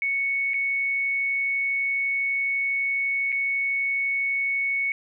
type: tone with dropouts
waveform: sine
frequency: 2217 Hz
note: C#7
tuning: in tune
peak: -22 dBFS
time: 0.02-4.92 s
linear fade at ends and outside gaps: 1 ms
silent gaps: 0.535-0.541 / 3.32-3.325 s
effects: none